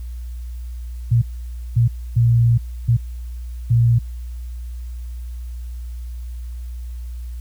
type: tone bursts at uneven times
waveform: sine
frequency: 117.7 Hz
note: A#2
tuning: 17 cents sharp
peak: -11 dBFS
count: 5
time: 1.11-1.22 / 1.76-1.88 / 2.16-2.58 / 2.88-2.97 / 3.7-3.99 s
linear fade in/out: 10 ms
effects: added 60 Hz sine -27 dBFS peak until 7.4 s + white hiss -54 dBFS RMS until 7.4 s